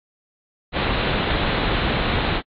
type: low-pass noise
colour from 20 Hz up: pink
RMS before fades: -22 dBFS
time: 0.72-2.42 s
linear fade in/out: 50 ms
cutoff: 4100 Hz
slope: 96 dB/octave
effects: AAC 32 kbps